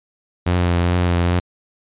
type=tone with vibrato; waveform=sawtooth; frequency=87.8 Hz; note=F2; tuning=10 cents sharp; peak=-11 dBFS; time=0.46-1.4 s; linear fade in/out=10 ms; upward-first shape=sine; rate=2.4 Hz; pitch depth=24 cents each way; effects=resampled to 8000 Hz